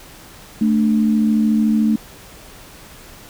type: tone pair together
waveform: sine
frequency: 220 / 293.7 Hz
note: A3 / D4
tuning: 0 / 0 cents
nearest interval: perfect fourth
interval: 500 cents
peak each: -13 / -21 dBFS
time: 0.61-1.96 s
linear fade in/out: 5 ms
effects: pink hiss -41 dBFS RMS until 3.29 s